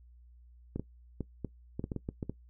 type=clicks; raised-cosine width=3 ms; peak=-22 dBFS; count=11; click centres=0.76 / 0.796 / 1.207 / 1.447 / 1.795 / 1.841 / 1.918 / 1.963 / 2.089 / 2.228 / 2.296 s; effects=noise-tail reverb RT60 0.1 s tail -19 dB re dry + added 60 Hz sine -54 dBFS peak until 2.49 s